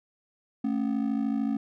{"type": "ring-modulated tone", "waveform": "triangle", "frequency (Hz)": 246.9, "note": "B3", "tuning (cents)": 0, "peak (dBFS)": -20, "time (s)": [0.64, 1.57], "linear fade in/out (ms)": 5, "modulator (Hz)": 26.7, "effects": []}